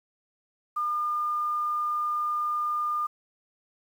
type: tone with quantisation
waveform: sine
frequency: 1208 Hz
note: D6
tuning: 48 cents sharp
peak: -25 dBFS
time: 0.76-3.07 s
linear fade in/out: 10 ms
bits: 9
effects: none